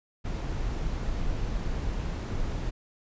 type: noise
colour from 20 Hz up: brown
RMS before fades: -30 dBFS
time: 0.24-2.71 s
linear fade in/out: 20 ms
effects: resampled to 16000 Hz